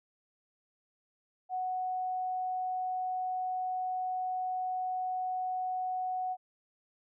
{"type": "tone", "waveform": "sine", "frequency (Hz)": 740, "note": "F#5", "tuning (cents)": 0, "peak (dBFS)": -31, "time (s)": [1.49, 6.37], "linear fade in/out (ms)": 50, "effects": []}